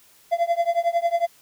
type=tone with tremolo; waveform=triangle; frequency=683 Hz; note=F5; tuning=39 cents flat; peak=-13 dBFS; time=0.31-1.27 s; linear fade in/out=20 ms; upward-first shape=triangle; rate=11 Hz; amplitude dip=100%; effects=white hiss -55 dBFS RMS until 1.41 s